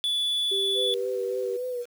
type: tone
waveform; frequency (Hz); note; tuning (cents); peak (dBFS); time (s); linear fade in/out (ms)
triangle; 3447; A7; -36; -22; 0.04-0.94; 0
type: tone with pitch glide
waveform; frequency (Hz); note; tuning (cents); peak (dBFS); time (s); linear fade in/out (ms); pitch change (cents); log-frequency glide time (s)
sine; 392 to 387.9; G4 to G4; 0 to -18; -29; 0.51-1.57; 10; -18; 0.82-1.28
type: tone with vibrato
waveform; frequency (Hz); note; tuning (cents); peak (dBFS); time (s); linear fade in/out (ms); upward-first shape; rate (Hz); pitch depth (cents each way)
sine; 493.9; B4; 0; -28; 0.74-1.86; 50; sine; 3.5; 39
effects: 8-bit